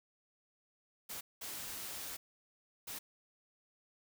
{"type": "noise bursts at uneven times", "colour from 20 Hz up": "white", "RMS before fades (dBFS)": -44, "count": 3, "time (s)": [[1.09, 1.21], [1.41, 2.17], [2.87, 2.99]], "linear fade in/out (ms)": 10, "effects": []}